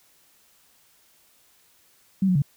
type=tone with pitch steps; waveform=sine; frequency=192.2 / 182.3 / 142 Hz; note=G3 / F#3 / C#3; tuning=-34 / -25 / +42 cents; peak=-17 dBFS; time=2.22-2.421 s; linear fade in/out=5 ms; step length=67 ms; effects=white hiss -60 dBFS RMS until 2.56 s